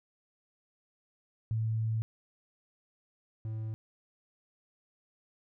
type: tone pair in turn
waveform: sine / triangle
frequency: 111.3 / 110.02 Hz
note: A2 / A2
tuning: +20 / 0 cents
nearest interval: unison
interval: 20 cents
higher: first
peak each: -28 / -32 dBFS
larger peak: first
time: 1.51-2.02 / 3.45-3.74 s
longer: first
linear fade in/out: 0 ms
effects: none